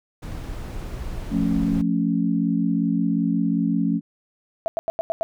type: noise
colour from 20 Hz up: brown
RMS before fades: -31 dBFS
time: 0.22-1.82 s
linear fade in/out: 10 ms
type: chord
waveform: sine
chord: F augmented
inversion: none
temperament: equal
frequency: 174.61 / 220 / 277.2 Hz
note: F3 / A3 / C#4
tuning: 0 / 0 / 0 cents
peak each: -23 dBFS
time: 1.3-4.01 s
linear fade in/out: 50 ms
type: tone bursts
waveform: sine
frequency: 659.3 Hz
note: E5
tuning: in tune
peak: -20 dBFS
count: 6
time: 4.66-5.23 s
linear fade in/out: 0 ms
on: 20 ms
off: 90 ms
effects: none